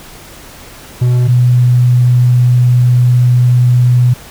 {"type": "tone pair in turn", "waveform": ["triangle", "sine"], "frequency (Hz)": [123.47, 123.47], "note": ["B2", "B2"], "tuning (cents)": [0, 0], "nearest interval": "unison", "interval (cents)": 0, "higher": "neither", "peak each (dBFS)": -5, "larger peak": "neither", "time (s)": [[1.01, 1.28], [1.28, 4.14]], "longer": "second", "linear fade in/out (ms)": 10, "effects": ["pink hiss -34 dBFS RMS until 4.3 s"]}